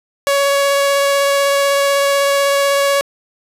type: tone with vibrato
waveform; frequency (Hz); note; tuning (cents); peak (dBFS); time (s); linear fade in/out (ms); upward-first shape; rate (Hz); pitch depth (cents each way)
sawtooth; 560; C#5; +18; -8; 0.27-3.01; 0; triangle; 16; 10
effects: resampled to 32000 Hz + 8-bit